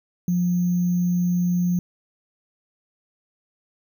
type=tone with sample-and-hold; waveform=sine; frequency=177 Hz; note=F3; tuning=23 cents sharp; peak=-18 dBFS; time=0.28-1.79 s; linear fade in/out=2 ms; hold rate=6300 Hz; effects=none